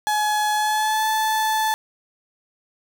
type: tone with pitch glide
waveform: 35% pulse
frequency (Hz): 846 to 872.3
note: G#5 to A5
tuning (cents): +32 to -15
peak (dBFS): -17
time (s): 0.07-1.74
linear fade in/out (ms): 0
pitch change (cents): +53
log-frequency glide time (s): 0.53-1.07
effects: none

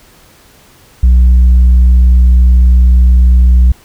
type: tone with tanh clipping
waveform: sine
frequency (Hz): 61.7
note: B1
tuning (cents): -1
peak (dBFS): -3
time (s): 1.03-3.72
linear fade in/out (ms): 5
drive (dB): 2
effects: pink hiss -43 dBFS RMS until 3.84 s

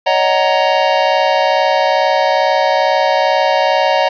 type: chord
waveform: square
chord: D# minor seventh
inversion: third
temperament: just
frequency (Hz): 560 / 622.3 / 746.7 / 933.4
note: C#5 / D#5 / F#5 / A#5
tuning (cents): +18 / 0 / +16 / +2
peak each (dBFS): -17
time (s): 0.06-4.09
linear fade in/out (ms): 10
effects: resampled to 11025 Hz + 7-bit

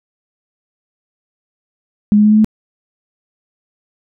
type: tone with pitch steps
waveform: sine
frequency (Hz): 207.7 / 209.9 / 212.1 / 214.3 / 216.5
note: G#3 / G#3 / G#3 / A3 / A3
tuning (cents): 0 / +19 / +37 / -45 / -28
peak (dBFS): -6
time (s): 2.12-2.445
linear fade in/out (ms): 0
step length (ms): 65
effects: none

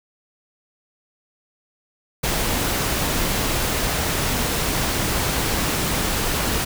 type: noise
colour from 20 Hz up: pink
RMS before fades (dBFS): -22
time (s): 2.23-6.65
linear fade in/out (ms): 10
effects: none

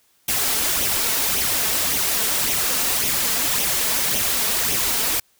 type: noise with flanger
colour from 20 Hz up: white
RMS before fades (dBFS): -21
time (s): 0.28-5.2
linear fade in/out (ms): 5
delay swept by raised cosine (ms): 0.32 to 4.62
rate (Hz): 1.8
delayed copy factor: +0.55
effects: white hiss -61 dBFS RMS until 5.39 s

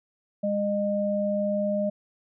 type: tone pair together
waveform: sine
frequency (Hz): 203.9 / 611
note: G#3 / D#5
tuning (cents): -32 / -32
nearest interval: octave + perfect fifth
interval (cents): 1900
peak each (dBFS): -27 / -25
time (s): 0.43-1.9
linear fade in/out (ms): 10
effects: none

